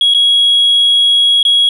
sine tone with dropouts, 3319 Hz, G#7, 2 cents flat, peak -5 dBFS, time 0.01-1.69 s, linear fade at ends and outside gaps 2 ms, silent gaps 0.139-0.146 / 1.429-1.451 s, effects tanh soft clip ceiling -4 dBFS

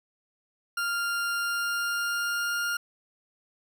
40% pulse tone with pitch glide, 1396.9 to 1409.1 Hz, F6 to F6, 0 to +15 cents, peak -26 dBFS, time 0.77-2.77 s, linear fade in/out 5 ms, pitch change +15 cents, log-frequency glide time 1.35-2.65 s, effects none

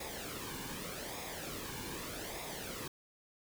pink noise with flanger, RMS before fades -43 dBFS, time 0-2.88 s, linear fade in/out 5 ms, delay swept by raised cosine 0.67 to 1.56 ms, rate 0.83 Hz, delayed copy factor -0.6, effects none

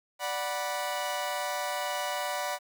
sawtooth chord, B minor, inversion first, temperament equal with one note detuned, 587.3 / 740 / 979.2 Hz, D5 / F#5 / B5, 0 / 0 / -15 cents, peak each -31 dBFS, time 0.19-2.59 s, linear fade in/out 50 ms, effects 10-bit

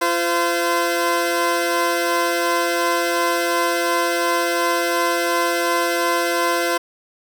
15% pulse tone pair together, 343.8 / 514.3 Hz, F4 / C5, -27 / -30 cents, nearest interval perfect fifth, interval 697 cents, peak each -14 dBFS, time 0.01-6.78 s, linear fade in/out 10 ms, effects none

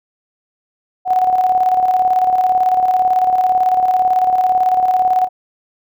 sine tone with tremolo, 740 Hz, F#5, in tune, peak -9 dBFS, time 1.05-5.29 s, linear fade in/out 50 ms, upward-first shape square, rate 18 Hz, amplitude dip 45%, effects none

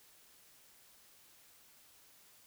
silence, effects white hiss -63 dBFS RMS until 2.46 s

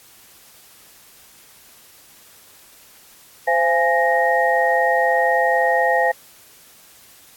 sine tone cluster, 517 / 681 / 831 / 1867 Hz, C5 / F5 / G#5 / A#6, -21 / -44 / +1 / +2 cents, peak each -20 dBFS, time 3.47-6.12 s, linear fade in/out 10 ms, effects white hiss -48 dBFS RMS until 7.36 s + AAC 64 kbps

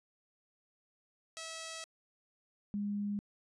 5% pulse / sine tone pair in turn, 649 / 204.4 Hz, E5 / G#3, -27 / -27 cents, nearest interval octave + minor sixth, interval 2000 cents, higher first, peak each -31 / -33 dBFS, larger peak first, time 1.37-1.84 / 2.74-3.19 s, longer first, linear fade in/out 0 ms, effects resampled to 24000 Hz

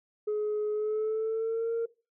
sine tone with pitch glide, 422.4 to 460.6 Hz, G#4 to A#4, +29 to -21 cents, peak -25 dBFS, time 0.27-1.86 s, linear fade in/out 10 ms, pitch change +150 cents, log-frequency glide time 0.72-1.73 s, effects noise-tail reverb RT60 0.3 s tail -20 dB re dry + tanh soft clip ceiling -25 dBFS

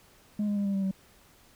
sine tone with pitch steps, 208.8 / 205.2 / 201.7 / 198.22 / 194.82 / 191.47 Hz, G#3 / G#3 / G3 / G3 / G3 / G3, +10 / -21 / +50 / +20 / -10 / -40 cents, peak -23 dBFS, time 0.39-0.912 s, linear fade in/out 5 ms, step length 87 ms, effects tanh soft clip ceiling -25 dBFS + pink hiss -59 dBFS RMS until 1.55 s

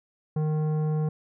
triangle tone with tanh clipping, 154 Hz, D#3, 17 cents flat, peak -25 dBFS, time 0.36-1.09 s, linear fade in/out 5 ms, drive 16 dB, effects none

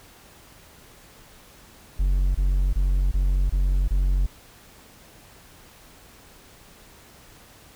triangle tone bursts, 46.25 Hz, F#1, in tune, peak -16 dBFS, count 6, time 1.99-4.265 s, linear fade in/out 10 ms, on 360 ms, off 23 ms, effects pink hiss -50 dBFS RMS until 7.75 s

